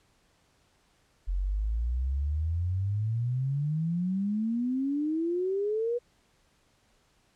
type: exponential sweep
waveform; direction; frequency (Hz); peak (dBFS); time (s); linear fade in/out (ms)
sine; up; 43.65 to 488.7; -26; 1.27-5.99; 20
effects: pink hiss -67 dBFS RMS until 7.35 s + low-pass 9000 Hz 12 dB/octave

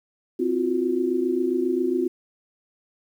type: tone cluster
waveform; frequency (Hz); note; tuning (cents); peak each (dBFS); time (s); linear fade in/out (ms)
sine; 259 / 336 / 363.4; C4 / E4 / F#4; -17 / +33 / -31; -26 / -26 / -23; 0.39-2.08; 10
effects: 9-bit

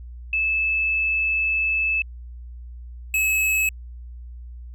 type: tone pair in turn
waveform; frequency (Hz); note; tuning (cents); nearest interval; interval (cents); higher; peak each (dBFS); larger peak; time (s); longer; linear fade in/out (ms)
sine / square; 2616 / 2583; E7 / E7; -14 / -36; unison; 22; first; -19; neither; 0.33-2.02 / 3.14-3.69; first; 2
effects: added 60 Hz sine -35 dBFS peak until 4.74 s

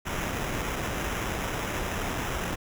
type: noise with sample-and-hold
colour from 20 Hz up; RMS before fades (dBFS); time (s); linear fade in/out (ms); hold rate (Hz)
pink; -31; 0.05-2.56; 20; 4410
effects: none

